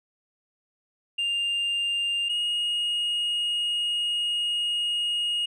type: tone pair in turn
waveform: sine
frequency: 2800 / 2870 Hz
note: F7 / F7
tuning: +4 / +47 cents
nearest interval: unison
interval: 43 cents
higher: second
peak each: -21 dBFS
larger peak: neither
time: 1.18-2.29 / 2.29-5.46 s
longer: second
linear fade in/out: 10 ms
effects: tanh soft clip ceiling -23 dBFS